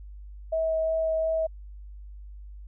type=tone with vibrato; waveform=sine; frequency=643 Hz; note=E5; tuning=43 cents flat; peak=-23 dBFS; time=0.52-1.47 s; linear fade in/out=10 ms; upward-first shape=sine; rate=2.8 Hz; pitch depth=8 cents each way; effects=added 50 Hz sine -40 dBFS peak until 2.67 s